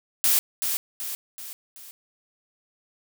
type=noise with echo; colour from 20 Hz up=blue; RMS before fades=-20 dBFS; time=0.24-0.39 s; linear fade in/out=0 ms; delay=380 ms; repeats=4; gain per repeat=-6 dB; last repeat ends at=1.91 s; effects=none